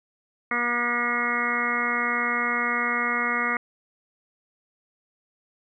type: harmonic tone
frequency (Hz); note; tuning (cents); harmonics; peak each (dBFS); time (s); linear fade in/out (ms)
240.1; B3; -49; 1 / 2 / 3 / 4 / 5 / 6 / 7 / 8 / 9; -33 / -35 / -36 / -37 / -28 / -31 / -39 / -28 / -28; 0.51-3.57; 2
effects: none